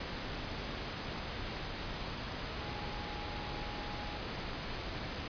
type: tone in noise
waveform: sine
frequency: 830.6 Hz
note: G#5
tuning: in tune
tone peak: -47 dBFS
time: 2.6-4.18 s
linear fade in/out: 5 ms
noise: pink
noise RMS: -40 dBFS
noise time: 0-5.28 s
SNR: -10 dB
effects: resampled to 11025 Hz